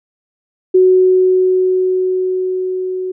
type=tone with level ramp; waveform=sine; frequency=370.8 Hz; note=F#4; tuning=4 cents sharp; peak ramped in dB=-5 to -18 dBFS; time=0.74-3.12 s; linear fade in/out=10 ms; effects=none